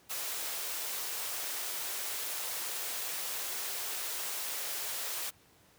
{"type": "high-pass noise", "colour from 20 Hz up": "white", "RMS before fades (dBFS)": -37, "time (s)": [0.09, 5.31], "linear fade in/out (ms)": 20, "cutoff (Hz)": 380, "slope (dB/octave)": 24, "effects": ["pink hiss -63 dBFS RMS until 5.78 s", "high-pass 60 Hz 12 dB/octave"]}